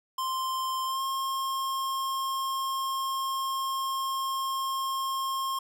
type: tone with pitch glide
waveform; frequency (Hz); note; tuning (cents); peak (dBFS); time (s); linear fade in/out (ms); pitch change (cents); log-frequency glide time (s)
square; 1046.5 to 1071; C6 to C6; 0 to +40; -29; 0.18-5.59; 5; +40; 0.86-1.02
effects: none